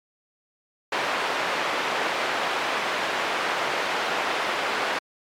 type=band-pass noise; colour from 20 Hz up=pink; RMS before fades=-26 dBFS; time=0.92-4.99 s; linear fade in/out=5 ms; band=560 to 2800 Hz; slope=12 dB/octave; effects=MP3 96 kbps